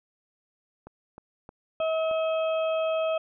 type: click train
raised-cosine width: 1 ms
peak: -29 dBFS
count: 5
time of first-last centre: 0.87-2.112 s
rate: 3.22 Hz
type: harmonic tone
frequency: 641 Hz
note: E5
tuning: 49 cents flat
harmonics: 1 / 2 / 4 / 5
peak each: -24 / -35 / -38 / -42 dBFS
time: 1.8-3.18 s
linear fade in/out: 5 ms
effects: none